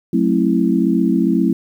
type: chord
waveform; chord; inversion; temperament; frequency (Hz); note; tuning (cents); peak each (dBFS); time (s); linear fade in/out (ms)
sine; F# half-diminished seventh; none; equal with one note detuned; 185 / 220 / 267.4 / 329.6; F#3 / A3 / C4 / E4; 0 / 0 / +38 / 0; -18; 0.13-1.53; 5
effects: 8-bit